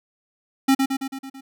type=tone with echo; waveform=square; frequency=268.9 Hz; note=C4; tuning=47 cents sharp; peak=-14 dBFS; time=0.68-0.75 s; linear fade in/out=10 ms; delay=110 ms; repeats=6; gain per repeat=-4 dB; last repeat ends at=1.41 s; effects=none